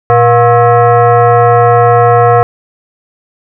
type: tone with frequency modulation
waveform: sine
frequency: 116.54 Hz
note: A#2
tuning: in tune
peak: -3 dBFS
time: 0.1-2.43 s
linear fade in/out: 0 ms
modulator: 597 Hz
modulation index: 1.7
effects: none